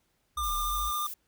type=linear two-way sweep; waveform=sine; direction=down then up; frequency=73.42 to 31.29 to 57.1 Hz; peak=-34 dBFS; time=0.36-0.92 s; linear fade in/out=50 ms; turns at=0.54 s
type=tone with vibrato; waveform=square; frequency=1200 Hz; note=D6; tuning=37 cents sharp; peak=-30 dBFS; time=0.37-1.07 s; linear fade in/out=5 ms; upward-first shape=sine; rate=14 Hz; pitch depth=14 cents each way
type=noise; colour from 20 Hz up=violet; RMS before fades=-39 dBFS; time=0.43-1.14 s; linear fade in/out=5 ms
effects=pink hiss -73 dBFS RMS until 1.27 s